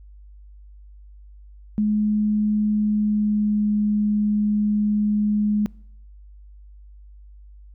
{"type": "tone with pitch glide", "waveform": "sine", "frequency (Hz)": [211.1, 209.3], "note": ["G#3", "G#3"], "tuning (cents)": [29, 14], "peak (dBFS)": -17, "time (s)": [1.78, 5.66], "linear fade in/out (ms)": 0, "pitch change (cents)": -15, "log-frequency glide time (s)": [2.7, 3.7], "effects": ["noise-tail reverb RT60 0.7 s tail -25 dB re dry", "added 50 Hz sine -42 dBFS peak until 7.74 s"]}